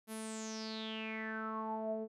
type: tone with low-pass filter sweep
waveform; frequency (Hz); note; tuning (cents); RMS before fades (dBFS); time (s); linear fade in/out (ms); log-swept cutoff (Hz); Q
sawtooth; 220; A3; 0; -41; 0.07-2.08; 50; 12000 to 500; 8.4
effects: none